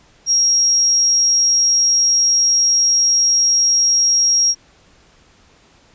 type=tone; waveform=sine; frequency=5610 Hz; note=F8; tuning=7 cents sharp; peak=-11 dBFS; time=0.26-4.55 s; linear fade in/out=50 ms; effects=pink hiss -51 dBFS RMS until 5.94 s + resampled to 16000 Hz